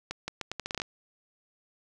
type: accelerating click train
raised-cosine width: 0.2 ms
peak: -16 dBFS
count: 11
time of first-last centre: 0.11-0.818 s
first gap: 170 ms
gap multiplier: 0.78
effects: none